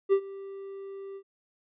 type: tone with ADSR envelope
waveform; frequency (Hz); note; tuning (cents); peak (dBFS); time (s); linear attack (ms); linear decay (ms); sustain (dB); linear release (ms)
triangle; 392; G4; 0; -15; 0.09-1.23; 36; 75; -21; 69
effects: resampled to 8000 Hz